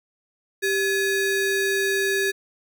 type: ring-modulated tone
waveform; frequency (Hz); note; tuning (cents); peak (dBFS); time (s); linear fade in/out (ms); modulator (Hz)
square; 1046.5; C6; 0; -18; 0.62-2.32; 20; 655
effects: none